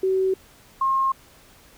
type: tone pair in turn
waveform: sine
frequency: 379.2 / 1070.7 Hz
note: F#4 / C6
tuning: +43 / +40 cents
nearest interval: octave + tritone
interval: 1797 cents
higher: second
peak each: -18 dBFS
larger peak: neither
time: 0.03-0.34 / 0.81-1.12 s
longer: neither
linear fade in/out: 5 ms
effects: pink hiss -52 dBFS RMS until 1.77 s